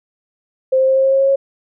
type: tone with pitch steps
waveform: sine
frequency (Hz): 523.3 / 526.6 / 530 / 533.4 / 536.8 / 540.2 / 543.6 / 547.1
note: C5 / C5 / C5 / C5 / C5 / C#5 / C#5 / C#5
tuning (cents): 0 / +11 / +22 / +33 / +44 / -45 / -34 / -23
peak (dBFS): -10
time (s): 0.72-1.36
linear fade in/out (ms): 10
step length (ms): 80
effects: none